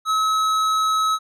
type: tone with tanh clipping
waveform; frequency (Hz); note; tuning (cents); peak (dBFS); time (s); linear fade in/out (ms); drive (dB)
triangle; 1287; E6; -42; -19; 0.05-1.19; 50; 18
effects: none